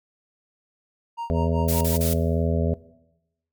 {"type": "tone with tremolo", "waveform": "triangle", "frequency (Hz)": 932.3, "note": "A#5", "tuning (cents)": 0, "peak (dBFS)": -25, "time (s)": [1.17, 1.97], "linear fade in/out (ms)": 20, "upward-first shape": "sine", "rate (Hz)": 5.2, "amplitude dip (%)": 90}
{"type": "harmonic tone", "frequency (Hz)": 82.41, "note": "E2", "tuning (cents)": 0, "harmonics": [1, 2, 3, 5, 6, 7, 8], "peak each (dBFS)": [-23, -26, -28, -30, -31, -31, -32], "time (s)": [1.3, 2.74], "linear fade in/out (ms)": 0}
{"type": "noise bursts", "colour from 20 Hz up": "blue", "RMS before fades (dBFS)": -28, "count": 3, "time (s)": [1.68, 2.136], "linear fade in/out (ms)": 5, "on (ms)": 130, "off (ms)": 33}
{"effects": ["noise-tail reverb RT60 0.9 s tail -19 dB re dry", "MP3 96 kbps"]}